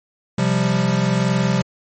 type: chord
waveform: square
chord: C suspended fourth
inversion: none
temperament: equal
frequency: 130.81 / 174.61 / 196 Hz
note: C3 / F3 / G3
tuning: 0 / 0 / 0 cents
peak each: -21 dBFS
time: 0.38-1.62 s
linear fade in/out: 5 ms
effects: MP3 32 kbps